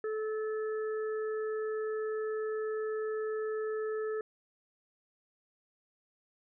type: harmonic tone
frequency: 433.9 Hz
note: A4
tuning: 24 cents flat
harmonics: 1 / 3 / 4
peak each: -32 / -45 / -47 dBFS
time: 0.04-4.21 s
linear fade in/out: 2 ms
effects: none